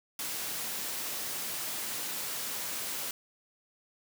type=high-pass noise; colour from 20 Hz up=white; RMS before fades=-36 dBFS; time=0.19-3.11 s; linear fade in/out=2 ms; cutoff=120 Hz; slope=12 dB/octave; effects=none